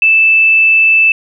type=tone; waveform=sine; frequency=2637 Hz; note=E7; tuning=in tune; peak=-5 dBFS; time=0.02-1.12 s; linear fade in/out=2 ms; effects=none